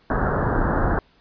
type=low-pass noise; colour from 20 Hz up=pink; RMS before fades=-21 dBFS; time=0.1-0.99 s; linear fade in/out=2 ms; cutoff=1700 Hz; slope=96 dB/octave; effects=pink hiss -58 dBFS RMS until 1.2 s + resampled to 11025 Hz